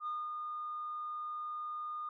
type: tone with ADSR envelope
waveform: sine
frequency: 1221 Hz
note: D#6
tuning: 33 cents flat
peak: -33 dBFS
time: 0-2.09 s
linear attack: 68 ms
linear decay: 220 ms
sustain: -4 dB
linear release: 3 ms
effects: tanh soft clip ceiling -32 dBFS